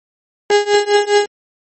35% pulse tone with tremolo, 411.4 Hz, G#4, 16 cents flat, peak -5 dBFS, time 0.5-1.26 s, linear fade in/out 2 ms, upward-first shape triangle, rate 4.9 Hz, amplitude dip 95%, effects MP3 32 kbps

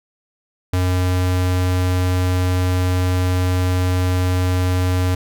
square tone, 91.1 Hz, F#2, 26 cents flat, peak -16 dBFS, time 0.73-5.15 s, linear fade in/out 5 ms, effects none

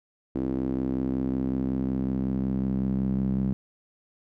sawtooth tone with band-pass filter sweep, 65.41 Hz, C2, in tune, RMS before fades -27 dBFS, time 0.35-3.53 s, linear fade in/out 0 ms, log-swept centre 300 to 190 Hz, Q 3.4, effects none

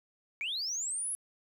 sine linear sweep, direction up, 2197 to 10980 Hz, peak -31 dBFS, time 0.41-1.15 s, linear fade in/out 0 ms, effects tanh soft clip ceiling -29 dBFS + 11-bit

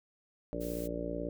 harmonic tone, 58.27 Hz, A#1, in tune, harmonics 1 / 2 / 3 / 4 / 5 / 6 / 7 / 8 / 9 / 10, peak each -43 / -52 / -43 / -51 / -40 / -45 / -47 / -42 / -48 / -40 dBFS, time 0.53-1.29 s, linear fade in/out 0 ms
blue noise, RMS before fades -48 dBFS, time 0.6-0.88 s, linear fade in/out 20 ms
effects none

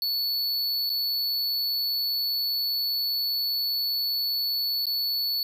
square tone with dropouts, 4435 Hz, C#8, in tune, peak -25 dBFS, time 0.02-5.43 s, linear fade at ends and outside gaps 1 ms, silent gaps 0.894-0.9 / 4.856-4.867 s, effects none

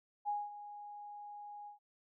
sine tone with ADSR envelope, 826 Hz, G#5, 10 cents flat, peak -32 dBFS, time 0.25-1.79 s, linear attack 36 ms, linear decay 210 ms, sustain -14 dB, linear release 120 ms, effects none

